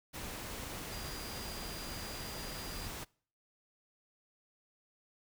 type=tone in noise; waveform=sine; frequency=4824 Hz; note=D8; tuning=46 cents sharp; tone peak=-49 dBFS; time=0.91-2.88 s; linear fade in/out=20 ms; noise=pink; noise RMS=-43 dBFS; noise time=0.13-3.05 s; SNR=-9 dB; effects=noise-tail reverb RT60 0.5 s tail -25 dB re dry